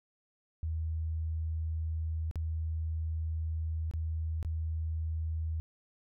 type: tone with dropouts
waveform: sine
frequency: 80 Hz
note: D#2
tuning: 49 cents sharp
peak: -31 dBFS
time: 0.63-5.6 s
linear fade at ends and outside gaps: 0 ms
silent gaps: 2.312-2.357 / 3.912-3.937 / 4.428-4.448 s
effects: none